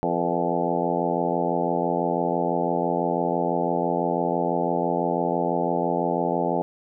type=harmonic tone with a mistuned harmonic; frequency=86 Hz; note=F2; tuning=26 cents flat; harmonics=2 / 3 / 4 / 5 / 6 / 7 / 8 / 9 / 10; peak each=-30 / -30 / -30 / -30 / -30 / -30 / -30 / -30 / -30 dBFS; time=0.03-6.62 s; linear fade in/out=0 ms; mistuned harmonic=6; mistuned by=-51 cents; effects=none